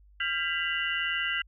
sine tone cluster, 1388 / 1594 / 1991 / 2785 / 2947 Hz, F6 / G6 / B6 / F7 / F#7, -11 / +28 / +14 / -5 / -8 cents, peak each -35 / -33 / -33 / -32 / -36 dBFS, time 0.2-1.42 s, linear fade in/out 5 ms, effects added 50 Hz sine -54 dBFS peak until 1.47 s

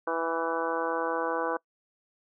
harmonic tone with a mistuned harmonic, 164.81 Hz, E3, in tune, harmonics 2 / 3 / 4 / 5 / 6 / 7 / 8 / 9, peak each -36 / -31 / -36 / -36 / -35 / -35 / -42 / -36 dBFS, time 0.07-1.57 s, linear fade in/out 5 ms, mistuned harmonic 9, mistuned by +17 cents, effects noise-tail reverb RT60 0.1 s tail -24 dB re dry

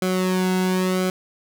sawtooth tone with flanger, 185 Hz, F#3, in tune, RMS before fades -21 dBFS, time 0.02-1.1 s, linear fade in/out 2 ms, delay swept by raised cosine 1.1 to 1.67 ms, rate 0.94 Hz, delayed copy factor -0.75, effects none

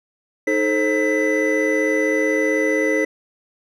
triangle tone cluster, 311.4 / 434.3 / 530 / 1998 Hz, D#4 / A4 / C5 / B6, +2 / -23 / +22 / +20 cents, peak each -20 dBFS, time 0.47-3.05 s, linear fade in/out 5 ms, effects none

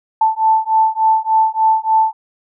sine beating tone pair, 880 / 883.4 Hz, A5 / A5, 0 / +7 cents, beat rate 3.4 Hz, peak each -14 dBFS, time 0.21-2.13 s, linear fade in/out 5 ms, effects none

